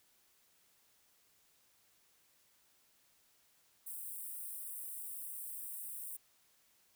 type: high-pass noise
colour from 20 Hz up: white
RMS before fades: -45 dBFS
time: 3.86-6.17 s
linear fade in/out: 10 ms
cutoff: 8200 Hz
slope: 96 dB/octave
effects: white hiss -71 dBFS RMS until 6.95 s